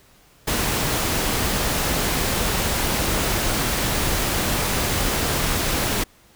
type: noise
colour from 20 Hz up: pink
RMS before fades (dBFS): -22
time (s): 0.47-6.04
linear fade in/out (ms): 10
effects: pink hiss -54 dBFS RMS until 6.35 s